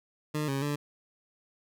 20% pulse tone with pitch steps, 151.4 / 137 / 145.8 Hz, D#3 / C#3 / D3, -47 / -20 / -12 cents, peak -24 dBFS, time 0.34-0.76 s, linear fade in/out 10 ms, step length 140 ms, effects none

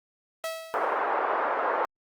sawtooth tone with exponential decay, 650 Hz, E5, 24 cents flat, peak -24 dBFS, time 0.44-1.13 s, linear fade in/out 1 ms, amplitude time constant 150 ms
white band-pass noise, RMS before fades -27 dBFS, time 0.74-1.85 s, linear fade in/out 0 ms, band 420 to 1300 Hz, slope 24 dB/octave
effects Opus 24 kbps

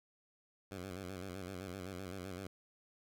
10% pulse tone with vibrato, 93.3 Hz, F#2, 15 cents sharp, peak -35 dBFS, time 0.71-2.47 s, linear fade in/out 5 ms, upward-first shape square, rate 7.8 Hz, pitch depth 75 cents each way, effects none

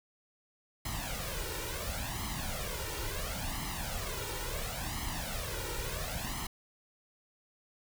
pink noise with flanger, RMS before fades -37 dBFS, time 0.85-6.47 s, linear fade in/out 5 ms, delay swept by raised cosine 0.97 to 2.17 ms, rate 0.72 Hz, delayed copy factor +0.75, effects none

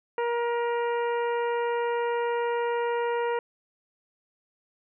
harmonic tone with a mistuned harmonic, 473.4 Hz, A#4, 27 cents sharp, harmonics 1 / 2 / 3 / 4 / 5 / 6, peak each -26 / -30 / -38 / -39 / -44 / -46 dBFS, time 0.18-3.39 s, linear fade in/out 2 ms, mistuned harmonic 6, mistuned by -22 cents, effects none

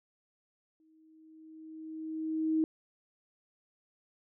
sine tone with exponential growth, 316.6 Hz, D#4, 30 cents sharp, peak -24 dBFS, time 0.8-2.64 s, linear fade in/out 1 ms, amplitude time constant 400 ms, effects none

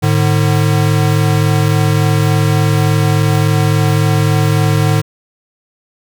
square tone pair together, 106.8 / 150.3 Hz, G#2 / D3, +49 / +40 cents, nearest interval tritone, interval 591 cents, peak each -13 dBFS, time 0.02-5.02 s, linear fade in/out 20 ms, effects none

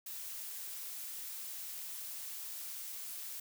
blue noise, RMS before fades -44 dBFS, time 0.06-3.4 s, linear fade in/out 5 ms, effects none

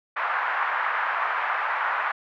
pink band-pass noise, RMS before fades -26 dBFS, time 0.16-2.12 s, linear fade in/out 10 ms, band 900 to 1800 Hz, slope 24 dB/octave, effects none

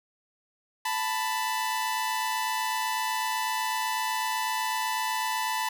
sawtooth tone pair together, 882 / 990 Hz, A5 / B5, +4 / +4 cents, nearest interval major second, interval 200 cents, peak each -26 dBFS, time 0.85-5.69 s, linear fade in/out 5 ms, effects none

